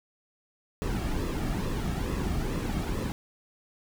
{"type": "noise with flanger", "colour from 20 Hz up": "brown", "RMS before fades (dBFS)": -30, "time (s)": [0.82, 3.12], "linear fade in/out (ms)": 0, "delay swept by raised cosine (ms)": [1.3, 2.03], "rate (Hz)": 2.3, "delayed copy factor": -0.55, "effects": []}